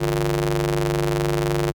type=ring-modulated tone; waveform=sawtooth; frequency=103.83 Hz; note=G#2; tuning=in tune; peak=-12 dBFS; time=0-1.72 s; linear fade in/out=20 ms; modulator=248 Hz; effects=high-pass 60 Hz 12 dB/octave